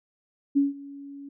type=tone with ADSR envelope; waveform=sine; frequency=280.6 Hz; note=C#4; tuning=21 cents sharp; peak=-16 dBFS; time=0.55-1.29 s; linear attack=21 ms; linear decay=160 ms; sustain=-22 dB; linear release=6 ms; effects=none